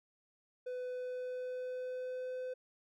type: tone with pitch glide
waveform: triangle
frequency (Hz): 501 to 508.6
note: B4 to C5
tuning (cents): +25 to -49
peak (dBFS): -36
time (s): 0.66-2.54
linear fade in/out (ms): 10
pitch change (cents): +26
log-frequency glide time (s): 0.88-2.35
effects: none